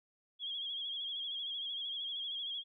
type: tone with vibrato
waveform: sine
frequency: 3289 Hz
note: G#7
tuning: 18 cents flat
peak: -37 dBFS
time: 0.39-2.64 s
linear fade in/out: 50 ms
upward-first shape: sine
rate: 13 Hz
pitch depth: 56 cents each way
effects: none